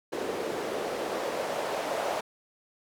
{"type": "noise with band-pass filter sweep", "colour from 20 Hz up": "white", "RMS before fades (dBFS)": -32, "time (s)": [0.12, 2.21], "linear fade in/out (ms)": 10, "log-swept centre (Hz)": [400, 640], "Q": 2.2, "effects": []}